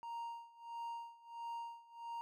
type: tone with tremolo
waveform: triangle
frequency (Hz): 932.3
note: A#5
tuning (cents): 0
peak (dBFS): -39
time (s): 0.03-2.21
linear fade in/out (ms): 0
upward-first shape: sine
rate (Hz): 1.5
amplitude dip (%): 90
effects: none